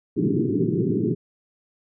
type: band-pass noise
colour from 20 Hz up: white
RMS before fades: -22 dBFS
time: 0.16-1.15 s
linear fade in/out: 20 ms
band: 110 to 410 Hz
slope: 96 dB/octave
effects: none